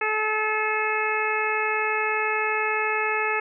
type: harmonic tone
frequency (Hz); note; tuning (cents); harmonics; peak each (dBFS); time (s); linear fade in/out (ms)
431.5; A4; -34; 1 / 2 / 3 / 4 / 5 / 6; -29 / -29 / -29 / -29 / -29 / -29; 0.01-3.4; 5
effects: none